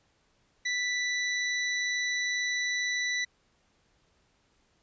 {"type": "tone", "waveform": "sawtooth", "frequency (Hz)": 1975.5, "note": "B6", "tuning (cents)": 0, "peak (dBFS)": -24, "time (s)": [0.65, 3.25], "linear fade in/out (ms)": 10, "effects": ["pink hiss -69 dBFS RMS until 4.82 s", "resampled to 16000 Hz"]}